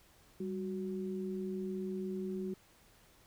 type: tone pair together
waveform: sine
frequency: 195.55 / 370 Hz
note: G3 / F#4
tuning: -4 / 0 cents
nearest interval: major seventh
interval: 1104 cents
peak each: -38 / -39 dBFS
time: 0.4-2.54 s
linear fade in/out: 5 ms
effects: pink hiss -64 dBFS RMS until 3.26 s